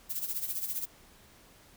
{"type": "noise with tremolo", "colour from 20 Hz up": "violet", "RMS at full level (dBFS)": -32, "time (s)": [0.09, 0.86], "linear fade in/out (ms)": 20, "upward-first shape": "sine", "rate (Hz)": 15, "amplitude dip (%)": 70, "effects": ["pink hiss -58 dBFS RMS until 1.76 s"]}